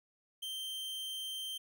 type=tone; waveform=45% pulse; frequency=3136 Hz; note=G7; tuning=in tune; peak=-38 dBFS; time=0.42-1.58 s; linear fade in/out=10 ms; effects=none